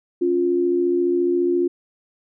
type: tone pair together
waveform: sine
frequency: 277.2 / 351.7 Hz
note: C#4 / F4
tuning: 0 / +12 cents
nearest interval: major third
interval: 412 cents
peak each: -24 / -17 dBFS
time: 0.21-1.68 s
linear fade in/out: 10 ms
effects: none